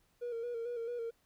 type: tone with vibrato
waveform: triangle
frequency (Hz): 471.3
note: A#4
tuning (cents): +19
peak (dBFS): -33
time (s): 0.21-1.11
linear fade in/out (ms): 20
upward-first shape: square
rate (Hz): 4.5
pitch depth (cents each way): 41
effects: tanh soft clip ceiling -32 dBFS + pink hiss -73 dBFS RMS until 1.25 s